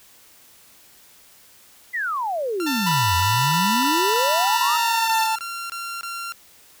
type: exponential two-way sweep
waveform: sine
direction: down then up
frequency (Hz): 2057 to 84.4 to 1338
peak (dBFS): -22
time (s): 1.93-4.78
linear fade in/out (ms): 20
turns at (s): 3.16
type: tone bursts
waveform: sawtooth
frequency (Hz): 1376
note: F6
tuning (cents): -26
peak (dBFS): -25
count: 12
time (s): 2.6-6.322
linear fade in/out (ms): 0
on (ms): 290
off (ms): 22
type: tone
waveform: 10% pulse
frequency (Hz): 891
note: A5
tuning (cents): +22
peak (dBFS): -16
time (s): 2.66-5.27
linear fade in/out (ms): 10
type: tone with pitch glide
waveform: 45% pulse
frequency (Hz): 982 to 885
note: B5 to A5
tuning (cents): -10 to +10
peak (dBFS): -20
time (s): 2.86-5.36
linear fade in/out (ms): 10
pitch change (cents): -180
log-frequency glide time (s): 4.49-5.21
effects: white hiss -51 dBFS RMS until 6.8 s